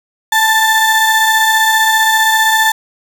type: tone pair together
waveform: 35% pulse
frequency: 878.4 / 1772 Hz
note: A5 / A6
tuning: -3 / +12 cents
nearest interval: octave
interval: 1215 cents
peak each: -10 dBFS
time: 0.32-2.72 s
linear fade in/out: 5 ms
effects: none